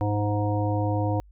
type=harmonic tone; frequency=103.83 Hz; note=G#2; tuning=in tune; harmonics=1 / 3 / 5 / 7 / 9; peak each=-24 / -29 / -31 / -32 / -34 dBFS; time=0.01-1.2 s; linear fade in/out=0 ms; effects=added 50 Hz sine -49 dBFS peak until 1.31 s

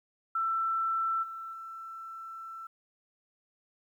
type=tone with level steps; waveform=sine; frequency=1335 Hz; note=E6; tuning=22 cents sharp; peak=-27 / -38 / -40 dBFS; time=0.35-2.67 s; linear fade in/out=5 ms; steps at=1.22 / 1.52 s; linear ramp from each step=20 ms; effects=11-bit

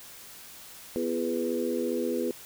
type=harmonic tone with a mistuned harmonic; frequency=82.41 Hz; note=E2; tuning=in tune; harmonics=3 / 4 / 5 / 6; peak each=-32 / -32 / -32 / -32 dBFS; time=0.96-2.31 s; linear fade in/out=0 ms; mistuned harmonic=4; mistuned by=+38 cents; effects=white hiss -47 dBFS RMS until 2.45 s

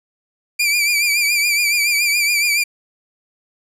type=tone with vibrato; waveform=sawtooth; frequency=2356 Hz; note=D7; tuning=5 cents sharp; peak=-11 dBFS; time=0.59-2.64 s; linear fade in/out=10 ms; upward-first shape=triangle; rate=7.1 Hz; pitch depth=73 cents each way; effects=resampled to 32000 Hz

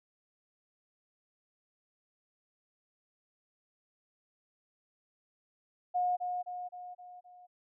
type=tone with echo; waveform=sine; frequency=720 Hz; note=F#5; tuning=47 cents flat; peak=-27 dBFS; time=5.94-6.17 s; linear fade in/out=20 ms; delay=260 ms; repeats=5; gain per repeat=-5 dB; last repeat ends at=7.47 s; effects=none

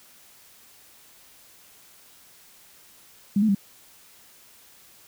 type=tone with pitch steps; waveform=sine; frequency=201.4 / 218.6 / 198.1 Hz; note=G3 / A3 / G3; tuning=+47 / -11 / +18 cents; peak=-17 dBFS; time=3.36-3.549 s; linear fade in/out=5 ms; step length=63 ms; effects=white hiss -53 dBFS RMS until 5.07 s

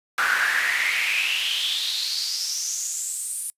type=noise with high-pass filter sweep; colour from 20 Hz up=brown; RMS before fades=-25 dBFS; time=0.18-3.5 s; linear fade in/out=0 ms; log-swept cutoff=1400 to 9800 Hz; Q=6.6; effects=noise-tail reverb RT60 0.1 s tail -25 dB re dry + resampled to 32000 Hz

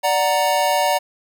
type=chord; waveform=square; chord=D augmented; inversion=none; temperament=equal; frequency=587.3 / 740 / 932.3 Hz; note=D5 / F#5 / A#5; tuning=0 / 0 / 0 cents; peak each=-21 dBFS; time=0.03-0.99 s; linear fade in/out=20 ms; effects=none

